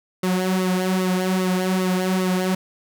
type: tone with flanger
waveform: sawtooth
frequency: 185.2 Hz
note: F#3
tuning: 2 cents sharp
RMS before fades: -21 dBFS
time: 0.23-2.55 s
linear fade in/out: 5 ms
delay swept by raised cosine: 1.2 to 4.6 ms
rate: 2.5 Hz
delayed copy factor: -0.7
effects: none